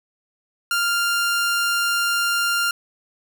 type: tone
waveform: sawtooth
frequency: 1396 Hz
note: F6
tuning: 1 cent flat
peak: -15 dBFS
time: 0.71-2.71 s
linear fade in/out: 2 ms
effects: none